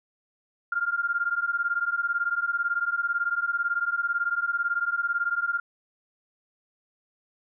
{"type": "beating tone pair", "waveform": "sine", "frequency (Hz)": [1391, 1409], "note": ["F6", "F6"], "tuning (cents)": [-7, 15], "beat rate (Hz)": 18, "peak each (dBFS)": -27, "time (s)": [0.72, 5.6], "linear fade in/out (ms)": 5, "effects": []}